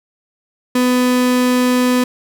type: tone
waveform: 35% pulse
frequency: 250 Hz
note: B3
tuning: 21 cents sharp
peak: -10 dBFS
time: 0.75-2.04 s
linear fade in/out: 5 ms
effects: none